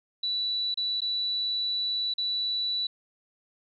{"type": "tone with dropouts", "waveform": "sine", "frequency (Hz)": 3951, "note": "B7", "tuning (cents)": 0, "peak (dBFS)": -26, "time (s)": [0.23, 2.87], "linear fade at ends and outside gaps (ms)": 5, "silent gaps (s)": [[0.743, 0.773], [1.006, 1.017], [2.139, 2.18]], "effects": []}